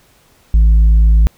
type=tone with tanh clipping; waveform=sine; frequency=54.3 Hz; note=A1; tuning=22 cents flat; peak=-6 dBFS; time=0.54-1.27 s; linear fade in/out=0 ms; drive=3 dB; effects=pink hiss -51 dBFS RMS until 1.37 s